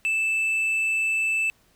sine tone with tanh clipping, 2637 Hz, E7, in tune, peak -22 dBFS, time 0.05-1.5 s, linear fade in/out 0 ms, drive 4 dB, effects pink hiss -62 dBFS RMS until 1.75 s

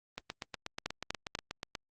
two click trains, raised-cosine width 0.2 ms, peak -16 / -20 dBFS, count 3 / 14, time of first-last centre 0.86-1.351 / 0.18-1.752 s, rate 4.07 / 8.27 Hz, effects Opus 32 kbps

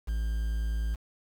triangle tone with quantisation, 55 Hz, A1, in tune, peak -25 dBFS, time 0.07-0.96 s, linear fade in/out 20 ms, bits 8, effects none

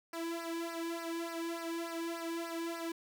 sawtooth tone with flanger, 334.1 Hz, E4, 23 cents sharp, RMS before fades -39 dBFS, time 0.13-2.92 s, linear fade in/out 5 ms, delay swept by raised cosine 0.28 to 1.58 ms, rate 3.4 Hz, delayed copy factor -0.95, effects none

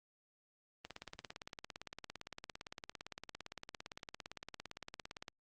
click train, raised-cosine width 0.2 ms, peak -28 dBFS, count 79, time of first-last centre 0.85-5.282 s, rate 17.6 Hz, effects Opus 32 kbps

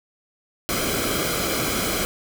pink noise with comb filter, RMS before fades -24 dBFS, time 0.69-2.05 s, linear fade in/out 0 ms, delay 1.1 ms, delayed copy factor -0.65, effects none

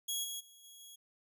15% pulse tone with level steps, 3322 Hz, G#7, in tune, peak -27 / -32 / -50 / -46 / -44 dBFS, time 0.08-0.96 s, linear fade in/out 10 ms, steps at 0.23 / 0.39 / 0.63 / 0.79 s, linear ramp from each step 20 ms, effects none

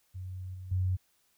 sine tone with level steps, 92.5 Hz, F#2, in tune, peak -37 / -40 / -26 dBFS, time 0.14-0.97 s, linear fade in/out 20 ms, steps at 0.54 / 0.71 s, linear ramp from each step 10 ms, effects white hiss -71 dBFS RMS until 1.37 s

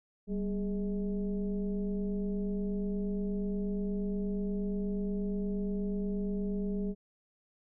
sine tone with frequency modulation, 194.8 Hz, G3, 11 cents flat, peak -30 dBFS, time 0.27-6.95 s, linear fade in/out 50 ms, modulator 219 Hz, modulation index 0.86, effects none

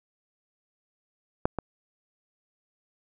clicks, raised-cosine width 1 ms, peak -8 / -15 dBFS, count 2, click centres 1.455 / 1.587 s, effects none

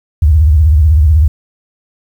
sine tone with vibrato, 76.4 Hz, D#2, 31 cents flat, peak -4 dBFS, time 0.22-1.28 s, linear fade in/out 5 ms, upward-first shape sine, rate 16 Hz, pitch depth 190 cents each way, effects 7-bit

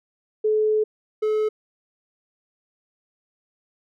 sine / triangle tone pair in turn, 430 / 430 Hz, A4 / A4, -40 / -40 cents, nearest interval unison, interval 0 cents, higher neither, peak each -17 dBFS, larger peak neither, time 0.44-0.84 / 1.22-1.49 s, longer first, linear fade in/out 10 ms, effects none

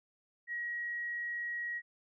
sine tone, 1902 Hz, A#6, 34 cents sharp, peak -35 dBFS, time 0.47-1.82 s, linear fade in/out 50 ms, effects none

